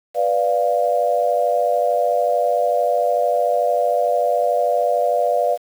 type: chord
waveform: sine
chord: B diminished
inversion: none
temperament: equal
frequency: 493.9 / 587.3 / 698.5 Hz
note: B4 / D5 / F5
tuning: 0 / 0 / 0 cents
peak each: -21 / -19 / -19 dBFS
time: 0.14-5.58 s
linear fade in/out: 50 ms
effects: 7-bit